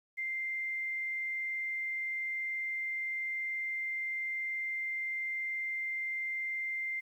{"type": "tone", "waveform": "sine", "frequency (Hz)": 2093, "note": "C7", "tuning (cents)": 0, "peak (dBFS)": -33, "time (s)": [0.17, 7.01], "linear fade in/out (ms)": 20, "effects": ["11-bit"]}